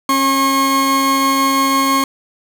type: tone pair together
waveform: 40% pulse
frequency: 272.2 / 1082.8 Hz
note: C#4 / C#6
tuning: -31 / -41 cents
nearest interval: 2 octaves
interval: 2390 cents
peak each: -16 / -13 dBFS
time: 0.09-2.04 s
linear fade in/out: 2 ms
effects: 8-bit